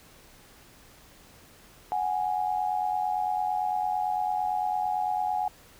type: tone pair together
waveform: sine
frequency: 740 / 828.9 Hz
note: F#5 / G#5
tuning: 0 / -4 cents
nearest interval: major second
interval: 196 cents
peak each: -28 dBFS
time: 1.92-5.48 s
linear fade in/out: 0 ms
effects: pink hiss -54 dBFS RMS until 5.79 s